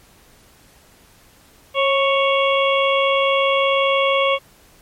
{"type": "harmonic tone with a mistuned harmonic", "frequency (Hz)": 554.4, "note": "C#5", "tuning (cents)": 0, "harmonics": [1, 2, 4, 5, 6], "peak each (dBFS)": [-17, -20, -23, -24, -25], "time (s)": [1.74, 4.39], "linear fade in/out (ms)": 50, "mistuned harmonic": 1, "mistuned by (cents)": -28, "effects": ["pink hiss -51 dBFS RMS until 4.81 s", "MP3 64 kbps"]}